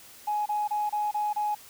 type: tone bursts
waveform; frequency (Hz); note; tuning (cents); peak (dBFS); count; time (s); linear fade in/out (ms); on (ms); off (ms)
sine; 838; G#5; +15; -24; 6; 0.27-1.55; 10; 190; 28
effects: tanh soft clip ceiling -20 dBFS + white hiss -50 dBFS RMS until 1.69 s